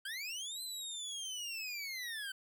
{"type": "linear two-way sweep", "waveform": "25% pulse", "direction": "up then down", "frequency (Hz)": [1525, 4094, 1525], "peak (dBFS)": -36, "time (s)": [0.05, 2.32], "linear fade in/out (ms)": 5, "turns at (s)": 0.62, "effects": []}